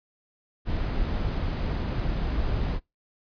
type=noise; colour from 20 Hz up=brown; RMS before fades=-27 dBFS; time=0.65-2.8 s; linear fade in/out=50 ms; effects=noise-tail reverb RT60 0.2 s tail -24 dB re dry + resampled to 11025 Hz